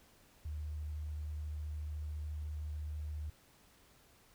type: tone with vibrato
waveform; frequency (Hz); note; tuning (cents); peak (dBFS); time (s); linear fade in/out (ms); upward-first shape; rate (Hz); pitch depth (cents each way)
sine; 75.8; D#2; -45; -38; 0.45-3.3; 5; sine; 14; 12
effects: pink hiss -65 dBFS RMS until 4.34 s